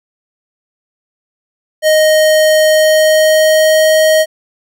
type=tone with pitch glide; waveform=square; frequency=622 to 628.1 Hz; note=D#5 to D#5; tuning=-1 to +16 cents; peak=-7 dBFS; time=1.82-4.26 s; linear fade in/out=50 ms; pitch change=+17 cents; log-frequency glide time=2.67-3.99 s; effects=none